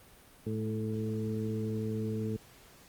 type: harmonic tone with a mistuned harmonic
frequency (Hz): 109.5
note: A2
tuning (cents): -8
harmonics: 1 / 2 / 3 / 4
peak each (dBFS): -35 / -35 / -42 / -38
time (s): 0.46-2.37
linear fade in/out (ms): 10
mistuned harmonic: 2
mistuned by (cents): -17
effects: pink hiss -57 dBFS RMS until 2.88 s + Opus 32 kbps